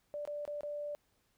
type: tone with dropouts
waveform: sine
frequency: 587.3 Hz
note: D5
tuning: in tune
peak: -37 dBFS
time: 0.14-0.95 s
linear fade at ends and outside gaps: 0 ms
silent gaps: 0.252-0.275 / 0.452-0.477 / 0.608-0.633 s
effects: pink hiss -75 dBFS RMS until 1.37 s